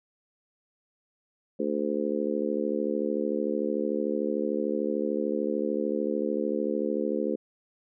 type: harmonic tone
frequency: 73.42 Hz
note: D2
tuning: in tune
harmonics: 3 / 4 / 5 / 6 / 7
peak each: -32 / -32 / -32 / -32 / -32 dBFS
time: 1.59-7.36 s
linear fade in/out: 10 ms
effects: none